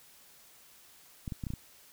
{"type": "clicks", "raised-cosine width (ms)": 5, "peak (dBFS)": -24, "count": 6, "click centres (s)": [1.278, 1.322, 1.438, 1.468, 1.504, 1.537], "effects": ["white hiss -58 dBFS RMS until 1.92 s"]}